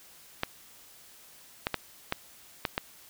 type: clicks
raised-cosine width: 0.3 ms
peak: -11 dBFS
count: 6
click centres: 0.434 / 1.669 / 1.743 / 2.124 / 2.652 / 2.779 s
effects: white hiss -54 dBFS RMS until 3.09 s